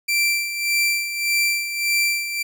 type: tone with tremolo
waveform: sawtooth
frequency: 2349 Hz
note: D7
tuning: in tune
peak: -13 dBFS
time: 0.08-2.43 s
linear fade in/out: 10 ms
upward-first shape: sine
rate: 1.7 Hz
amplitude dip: 65%
effects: none